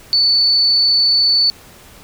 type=tone; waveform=sine; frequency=4483 Hz; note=C#8; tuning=19 cents sharp; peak=-10 dBFS; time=0.13-1.5 s; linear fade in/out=0 ms; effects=pink hiss -42 dBFS RMS until 2.03 s